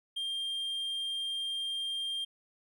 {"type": "tone", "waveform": "triangle", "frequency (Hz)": 3195, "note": "G7", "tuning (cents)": 32, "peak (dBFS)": -31, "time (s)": [0.16, 2.25], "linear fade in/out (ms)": 10, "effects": []}